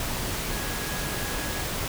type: tone in noise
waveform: sine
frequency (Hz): 1661.2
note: G#6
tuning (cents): 0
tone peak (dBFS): -39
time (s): 0.51-1.63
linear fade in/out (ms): 2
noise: pink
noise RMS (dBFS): -30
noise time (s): 0-1.88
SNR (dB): -12
effects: none